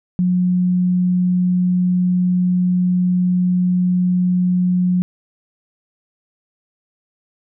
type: tone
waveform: sine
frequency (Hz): 180.5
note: F#3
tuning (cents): -43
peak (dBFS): -13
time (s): 0.19-5.02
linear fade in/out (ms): 0
effects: none